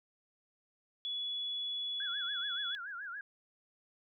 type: tone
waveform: sine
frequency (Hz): 3400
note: G#7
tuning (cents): +40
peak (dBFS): -35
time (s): 1.05-2.75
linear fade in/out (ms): 0
type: tone with vibrato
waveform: sine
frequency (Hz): 1522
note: F#6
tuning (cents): +48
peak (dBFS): -40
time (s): 2-3.21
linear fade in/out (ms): 2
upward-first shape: sine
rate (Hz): 7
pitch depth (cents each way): 180
effects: none